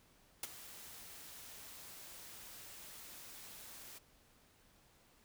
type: noise with ADSR envelope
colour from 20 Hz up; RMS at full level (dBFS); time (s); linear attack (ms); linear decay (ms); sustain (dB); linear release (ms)
white; -38; 0.43-3.99; 4; 24; -15; 16
effects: pink hiss -68 dBFS RMS until 5.24 s